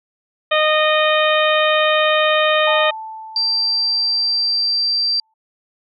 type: harmonic tone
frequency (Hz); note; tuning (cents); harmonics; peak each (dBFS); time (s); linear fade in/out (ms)
616; D#5; -17; 1 / 2 / 3 / 4 / 5 / 6; -16 / -19 / -21 / -22 / -23 / -24; 0.51-2.91; 10
type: tone with exponential decay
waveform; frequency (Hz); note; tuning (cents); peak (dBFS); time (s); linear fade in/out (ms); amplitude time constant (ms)
sine; 880; A5; 0; -22; 2.67-5.34; 5; 580
type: tone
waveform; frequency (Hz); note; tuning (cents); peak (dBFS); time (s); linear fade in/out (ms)
sine; 4699; D8; 0; -15; 3.36-5.2; 2
effects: none